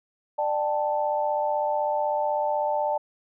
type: chord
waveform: sine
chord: D suspended fourth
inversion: none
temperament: equal with one note detuned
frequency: 595.5 / 784 / 880 Hz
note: D5 / G5 / A5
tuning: +24 / 0 / 0 cents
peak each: -26 / -30 / -26 dBFS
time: 0.38-2.98 s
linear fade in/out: 10 ms
effects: none